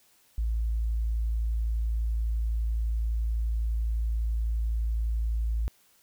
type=tone; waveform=sine; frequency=55.9 Hz; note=A1; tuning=28 cents sharp; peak=-24 dBFS; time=0.38-5.68 s; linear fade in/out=0 ms; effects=tanh soft clip ceiling -20 dBFS + white hiss -63 dBFS RMS until 6.02 s